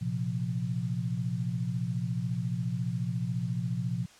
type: chord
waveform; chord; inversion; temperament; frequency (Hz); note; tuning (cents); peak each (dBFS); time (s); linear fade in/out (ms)
sine; Bb suspended second; none; equal; 116.54 / 130.81 / 174.61; Bb2 / C3 / F3; 0 / 0 / 0; -33 / -33 / -33; 0.01-4.06; 10
effects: white hiss -55 dBFS RMS until 4.19 s + low-pass 7000 Hz 12 dB/octave